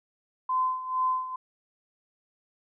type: tone with tremolo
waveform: sine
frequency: 1027 Hz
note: C6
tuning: 33 cents flat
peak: -22 dBFS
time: 0.49-1.36 s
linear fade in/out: 5 ms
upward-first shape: sine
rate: 2.2 Hz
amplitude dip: 75%
effects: none